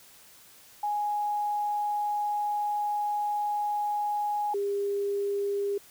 sine tone pair in turn, 830.6 / 402.5 Hz, G#5 / G4, 0 / +46 cents, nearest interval octave + minor second, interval 1254 cents, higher first, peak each -26 dBFS, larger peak neither, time 0.83-4.54 / 4.54-5.78 s, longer first, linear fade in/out 5 ms, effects white hiss -54 dBFS RMS until 5.9 s

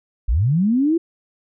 sine linear sweep, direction up, 43 to 344.2 Hz, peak -14 dBFS, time 0.28-0.98 s, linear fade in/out 10 ms, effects none

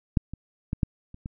clicks, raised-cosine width 5 ms, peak -7 / -23 / -15 / -10 / -30 / -22 dBFS, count 6, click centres 0.172 / 0.336 / 0.731 / 0.832 / 1.144 / 1.259 s, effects none

